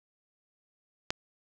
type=click; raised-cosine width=0.2 ms; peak=-11 dBFS; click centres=1.105 s; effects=none